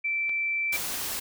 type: tone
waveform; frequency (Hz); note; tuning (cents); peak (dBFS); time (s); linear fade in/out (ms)
sine; 2334; D7; -11; -25; 0.04-0.77; 10
type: click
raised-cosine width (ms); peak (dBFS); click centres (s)
0.3; -27; 0.294
type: noise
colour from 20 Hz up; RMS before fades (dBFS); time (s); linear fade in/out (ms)
white; -32; 0.72-1.2; 10
effects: none